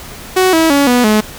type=tone with pitch steps; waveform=sawtooth; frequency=372.3 / 324.1 / 282.2 / 245.6 / 213.8 Hz; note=F#4 / E4 / C#4 / B3 / A3; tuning=+11 / -29 / +31 / -9 / -49 cents; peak=-4 dBFS; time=0.36-1.21 s; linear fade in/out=10 ms; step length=170 ms; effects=pink hiss -31 dBFS RMS until 1.38 s